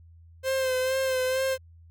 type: tone with vibrato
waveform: 45% pulse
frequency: 521 Hz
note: C5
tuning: 7 cents flat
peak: -24 dBFS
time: 0.43-1.58 s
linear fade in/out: 50 ms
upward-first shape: sine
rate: 2.2 Hz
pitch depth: 33 cents each way
effects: added 83 Hz sine -49 dBFS peak until 1.9 s